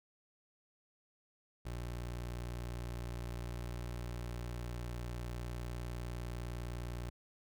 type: tone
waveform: 25% pulse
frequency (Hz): 59.8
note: A#1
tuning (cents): +45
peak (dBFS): -36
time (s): 1.65-7.1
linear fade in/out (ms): 10
effects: none